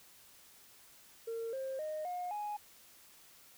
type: tone with pitch steps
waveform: sine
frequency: 457.2 / 531.3 / 617.4 / 717.4 / 833.7 Hz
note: A#4 / C5 / D#5 / F5 / G#5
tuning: -34 / +26 / -14 / +46 / +6 cents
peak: -35 dBFS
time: 1.27-2.57 s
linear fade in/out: 10 ms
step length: 260 ms
effects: tanh soft clip ceiling -34 dBFS + white hiss -60 dBFS RMS until 3.57 s